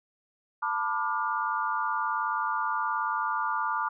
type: chord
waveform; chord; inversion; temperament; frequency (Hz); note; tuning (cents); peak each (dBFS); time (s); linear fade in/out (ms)
sine; B half-diminished seventh; third; just; 889 / 987.8 / 1185.3 / 1422.4; A5 / B5 / D6 / F6; +18 / 0 / +16 / +31; -32 / -33 / -30 / -33; 0.62-3.89; 10
effects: none